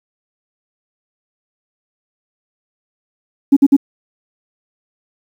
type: tone bursts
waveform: sine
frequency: 278.2 Hz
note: C#4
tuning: 6 cents sharp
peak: -3 dBFS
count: 3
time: 3.52-3.767 s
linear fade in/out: 10 ms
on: 47 ms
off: 53 ms
effects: tanh soft clip ceiling 0 dBFS + 7-bit